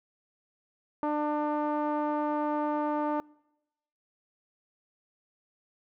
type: tone with low-pass filter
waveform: sawtooth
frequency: 298.5 Hz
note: D4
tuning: 28 cents sharp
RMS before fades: -29 dBFS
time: 1.03-3.2 s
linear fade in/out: 0 ms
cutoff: 1000 Hz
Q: 2.9
effects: noise-tail reverb RT60 0.9 s tail -26 dB re dry